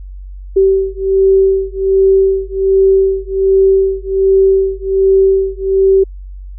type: beating tone pair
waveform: sine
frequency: 385.2 / 386.5 Hz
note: G4 / G4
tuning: -30 / -24 cents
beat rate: 1.3 Hz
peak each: -11 dBFS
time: 0.56-6.04 s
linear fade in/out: 10 ms
effects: added 47 Hz sine -26 dBFS peak until 6.58 s

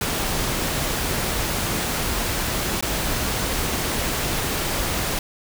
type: noise with dropouts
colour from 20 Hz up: pink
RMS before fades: -24 dBFS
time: 0.01-5.19 s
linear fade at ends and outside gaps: 2 ms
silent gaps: 2.809-2.825 s
effects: none

